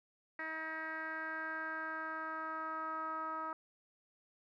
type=tone with low-pass filter sweep; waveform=10% pulse; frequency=318.1 Hz; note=D#4; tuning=38 cents sharp; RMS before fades=-41 dBFS; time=0.39-3.53 s; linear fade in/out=2 ms; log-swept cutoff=1900 to 1200 Hz; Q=5.3; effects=none